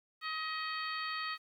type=harmonic tone; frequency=632 Hz; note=D#5; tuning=27 cents sharp; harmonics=2 / 3 / 4 / 5 / 6 / 7; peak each=-39 / -41 / -45 / -47 / -48 / -44 dBFS; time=0.21-1.38 s; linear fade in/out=50 ms; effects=11-bit